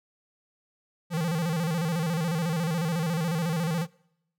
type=tone with vibrato; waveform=square; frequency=165.3 Hz; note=E3; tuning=5 cents sharp; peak=-26 dBFS; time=1.1-3.87 s; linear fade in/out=50 ms; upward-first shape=square; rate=14 Hz; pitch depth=98 cents each way; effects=noise-tail reverb RT60 0.8 s tail -25 dB re dry